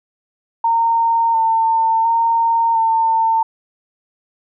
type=tone with vibrato; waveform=sine; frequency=910 Hz; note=A#5; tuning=42 cents flat; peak=-12 dBFS; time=0.64-3.43 s; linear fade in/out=5 ms; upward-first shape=square; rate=0.71 Hz; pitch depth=17 cents each way; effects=none